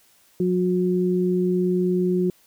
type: tone pair together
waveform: sine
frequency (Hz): 181.04 / 362.3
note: F#3 / F#4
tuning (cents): -37 / -36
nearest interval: octave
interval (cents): 1201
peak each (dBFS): -21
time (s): 0.4-2.3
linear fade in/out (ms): 2
effects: white hiss -58 dBFS RMS until 2.46 s